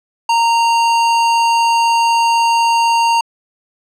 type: tone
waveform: square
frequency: 926 Hz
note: A#5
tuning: 12 cents flat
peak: -11 dBFS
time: 0.29-3.21 s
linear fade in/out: 5 ms
effects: low-pass 7000 Hz 12 dB/octave